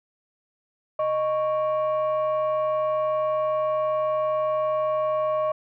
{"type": "tone pair together", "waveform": "sine", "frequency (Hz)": [618.7, 1108.7], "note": ["D#5", "C#6"], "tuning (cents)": [-10, 0], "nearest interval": "minor seventh", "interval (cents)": 1010, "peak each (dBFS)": [-21, -26], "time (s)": [0.99, 5.52], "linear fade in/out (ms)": 5, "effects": ["tanh soft clip ceiling -17 dBFS"]}